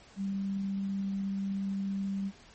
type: tone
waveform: sine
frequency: 196 Hz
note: G3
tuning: in tune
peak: -30 dBFS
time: 0.16-2.32 s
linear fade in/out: 50 ms
effects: pink hiss -56 dBFS RMS until 2.54 s + MP3 32 kbps